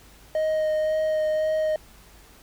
triangle tone with vibrato, 622.3 Hz, D#5, in tune, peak -19 dBFS, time 0.35-1.76 s, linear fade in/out 2 ms, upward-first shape sine, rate 1.9 Hz, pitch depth 11 cents each way, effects added 50 Hz sine -53 dBFS peak until 2.42 s + pink hiss -52 dBFS RMS until 2.42 s

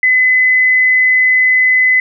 sine tone, 2020 Hz, B6, 39 cents sharp, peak -7 dBFS, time 0.03-2 s, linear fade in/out 2 ms, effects none

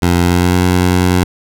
15% pulse tone with pitch glide, 87.31 to 90.28 Hz, F2 to F#2, 0 to -42 cents, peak -3 dBFS, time 0.02-1.24 s, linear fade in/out 5 ms, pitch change +58 cents, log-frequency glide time 0.23-0.58 s, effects none

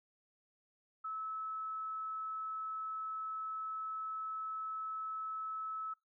sine tone, 1300 Hz, E6, 24 cents flat, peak -38 dBFS, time 1.04-5.94 s, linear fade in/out 10 ms, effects noise-tail reverb RT60 0.2 s tail -23 dB re dry

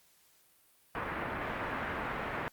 white low-pass noise, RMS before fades -37 dBFS, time 0.95-2.48 s, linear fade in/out 0 ms, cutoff 1900 Hz, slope 24 dB/octave, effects white hiss -66 dBFS RMS until 2.52 s + Opus 48 kbps

